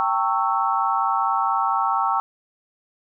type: chord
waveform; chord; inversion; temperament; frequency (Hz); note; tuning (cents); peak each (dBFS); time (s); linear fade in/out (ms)
sine; G diminished seventh; none; equal with one note detuned; 784 / 908.4 / 1108.7 / 1318.5; G5 / Bb5 / Db6 / Fb6; 0 / -45 / 0 / 0; -24; 0-2.2; 0
effects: none